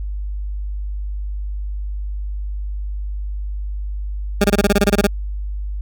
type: tone bursts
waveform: 20% pulse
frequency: 202.1 Hz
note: G#3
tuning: 47 cents flat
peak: -6 dBFS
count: 12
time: 4.41-5.069 s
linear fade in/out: 5 ms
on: 32 ms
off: 25 ms
effects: added 50 Hz sine -22 dBFS peak until 5.81 s